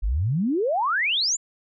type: exponential sweep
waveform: sine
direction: up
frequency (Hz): 43.65 to 7459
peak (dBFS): -20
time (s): 0.02-1.37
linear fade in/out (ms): 20
effects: none